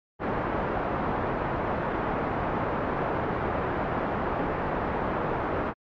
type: low-pass noise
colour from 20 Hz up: white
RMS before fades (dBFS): -28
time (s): 0.19-5.74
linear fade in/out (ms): 50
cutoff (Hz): 1000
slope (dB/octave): 12
effects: low-pass 2000 Hz 12 dB/octave + MP3 48 kbps